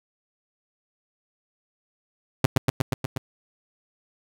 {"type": "tone with echo", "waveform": "sawtooth", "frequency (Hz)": 130.81, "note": "C3", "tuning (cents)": 0, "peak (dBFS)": -9, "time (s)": [2.44, 2.46], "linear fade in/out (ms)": 5, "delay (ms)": 120, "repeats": 6, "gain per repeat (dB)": -2, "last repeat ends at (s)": 3.18, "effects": []}